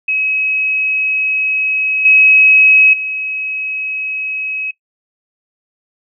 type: tone with level steps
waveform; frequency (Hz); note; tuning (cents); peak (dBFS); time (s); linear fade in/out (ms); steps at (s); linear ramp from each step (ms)
sine; 2555; D#7; +45; -13 / -5 / -18; 0.08-4.71; 5; 2.05 / 2.93; 5
effects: noise-tail reverb RT60 0.1 s tail -20 dB re dry